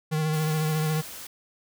square tone with vibrato, 155.56 Hz, D#3, in tune, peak -24 dBFS, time 0.11-1.02 s, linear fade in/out 20 ms, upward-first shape triangle, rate 14 Hz, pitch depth 35 cents each way
white noise, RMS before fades -40 dBFS, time 0.33-1.27 s, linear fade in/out 5 ms
effects none

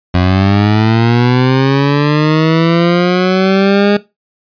20% pulse linear sweep, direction up, 88.4 to 206 Hz, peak -3 dBFS, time 0.14-3.97 s, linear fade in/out 5 ms, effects noise-tail reverb RT60 0.2 s tail -17 dB re dry + resampled to 11025 Hz

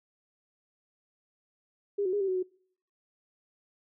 sine tone with pitch steps, 404.2 / 369.3 / 410.1 / 387.9 / 372.2 / 368.2 Hz, G#4 / F#4 / G#4 / G4 / F#4 / F#4, -47 / -3 / -22 / -18 / +10 / -8 cents, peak -26 dBFS, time 1.98-2.43 s, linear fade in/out 10 ms, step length 75 ms, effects noise-tail reverb RT60 0.6 s tail -26 dB re dry

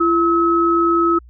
sine tone pair together, 338.4 / 1287.3 Hz, E4 / E6, +45 / -41 cents, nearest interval octave + major seventh, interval 2314 cents, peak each -15 dBFS, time 0-1.19 s, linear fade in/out 10 ms, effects added 60 Hz sine -40 dBFS peak until 1.29 s

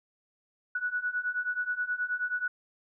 sine beating tone pair, 1468 / 1477.4 Hz, F#6 / F#6, -14 / -3 cents, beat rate 9.4 Hz, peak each -33 / -31 dBFS, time 0.75-2.48 s, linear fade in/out 5 ms, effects none

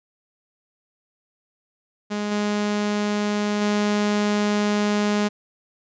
sawtooth tone with level steps, 207.7 Hz, G#3, in tune, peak -20 / -17 / -15 dBFS, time 2.1-5.29 s, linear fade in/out 20 ms, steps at 2.31 / 3.61 s, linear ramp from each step 10 ms, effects resampled to 16000 Hz

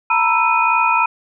sine tone cluster, 911 / 974 / 1325 / 2478 Hz, A#5 / B5 / E6 / D#7, -40 / -24 / +9 / -8 cents, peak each -18 dBFS, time 0.1-1.06 s, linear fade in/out 5 ms, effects none

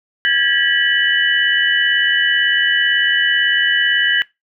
sine tone cluster, 1627 / 1705 / 1933 / 2979 Hz, G#6 / G#6 / B6 / F#7, -36 / +45 / -38 / +11 cents, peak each -18 dBFS, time 0.25-4.22 s, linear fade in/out 0 ms, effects noise-tail reverb RT60 0.2 s tail -21 dB re dry

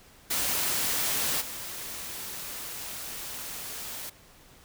white noise with level steps, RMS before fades -28 / -38 dBFS, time 0.3-4.1 s, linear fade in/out 10 ms, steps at 1.4 s, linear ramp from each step 20 ms, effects pink hiss -55 dBFS RMS until 4.64 s

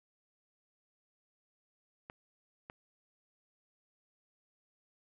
clicks, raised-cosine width 0.5 ms, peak -30 dBFS, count 2, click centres 2.099 / 2.699 s, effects none

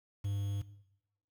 triangle tone with quantisation, 100.4 Hz, G2, 42 cents sharp, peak -30 dBFS, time 0.24-0.62 s, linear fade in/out 10 ms, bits 9, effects noise-tail reverb RT60 0.8 s tail -17 dB re dry

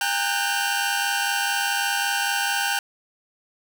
sawtooth tone cluster, 803 / 913 / 1477 / 1562 / 2753 Hz, G5 / A#5 / F#6 / G6 / F7, +41 / -36 / -3 / -7 / -25 cents, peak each -23 / -28 / -24 / -24 / -27 dBFS, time 0.01-2.79 s, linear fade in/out 2 ms, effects none

